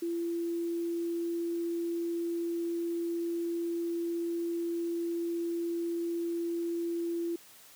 sine tone, 339.5 Hz, F4, 49 cents flat, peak -30 dBFS, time 0.02-7.36 s, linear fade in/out 5 ms, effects white hiss -55 dBFS RMS until 7.75 s + high-pass 100 Hz 12 dB/octave

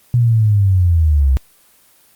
sine linear sweep, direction down, 122.9 to 63.5 Hz, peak -9 dBFS, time 0.14-1.37 s, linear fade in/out 0 ms, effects white hiss -51 dBFS RMS until 2.15 s + Opus 24 kbps

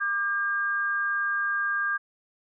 sine tone pair together, 1191 / 1609.7 Hz, D6 / G6, +24 / +45 cents, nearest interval perfect fourth, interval 521 cents, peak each -30 / -25 dBFS, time 0-1.98 s, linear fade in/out 20 ms, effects none

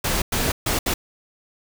pink noise bursts at uneven times, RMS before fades -22 dBFS, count 4, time 0.04-0.22 / 0.32-0.52 / 0.66-0.79 / 0.86-0.94 s, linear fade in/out 5 ms, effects none

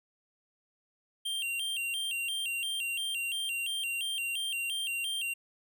square tone with vibrato, 2960 Hz, F#7, in tune, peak -32 dBFS, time 1.25-5.34 s, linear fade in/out 10 ms, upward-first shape square, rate 2.9 Hz, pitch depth 120 cents each way, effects none

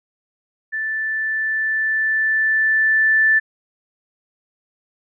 sine tone with level ramp, 1760 Hz, A6, in tune, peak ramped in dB -21 to -11 dBFS, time 0.72-3.4 s, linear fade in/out 20 ms, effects none

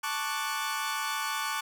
sawtooth chord, D major seventh, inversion second, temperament equal, 880 / 1108.7 / 1174.7 / 1480 Hz, A5 / C#6 / D6 / F#6, 0 / 0 / 0 / 0 cents, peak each -32 dBFS, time 0.03-1.61 s, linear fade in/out 10 ms, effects none

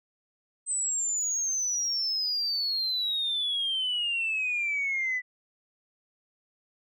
sine exponential sweep, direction down, 8200 to 1975.5 Hz, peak -25 dBFS, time 0.66-5.22 s, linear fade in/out 50 ms, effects tanh soft clip ceiling -22 dBFS

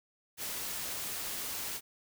white noise, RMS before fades -38 dBFS, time 0.37-1.81 s, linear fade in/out 50 ms, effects none

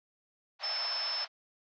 pink band-pass noise, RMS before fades -41 dBFS, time 0.59-1.28 s, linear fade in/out 50 ms, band 600 to 5100 Hz, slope 48 dB/octave
sine tone, 5274 Hz, E8, in tune, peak -32 dBFS, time 0.63-1.25 s, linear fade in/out 10 ms
effects none

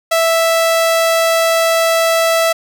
sawtooth tone, 659 Hz, E5, 1 cent flat, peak -7 dBFS, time 0.11-2.53 s, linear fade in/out 10 ms, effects none

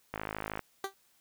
click train, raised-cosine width 0.5 ms, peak -20 dBFS, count 25, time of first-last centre 0.14-0.593 s, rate 53 Hz
15% pulse tone with exponential decay, 390 Hz, G4, 9 cents flat, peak -23 dBFS, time 0.84-0.94 s, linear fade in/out 2 ms, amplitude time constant 21 ms
effects white hiss -68 dBFS RMS until 1.2 s

